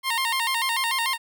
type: tone with vibrato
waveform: 15% pulse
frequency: 988 Hz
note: B5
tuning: in tune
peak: -16 dBFS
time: 0.03-1.18 s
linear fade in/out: 50 ms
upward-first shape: square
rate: 6.8 Hz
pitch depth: 120 cents each way
effects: none